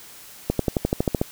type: accelerating click train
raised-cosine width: 2 ms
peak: -6 dBFS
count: 10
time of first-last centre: 0.5-1.215 s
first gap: 93 ms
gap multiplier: 0.96
effects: white hiss -44 dBFS RMS until 1.31 s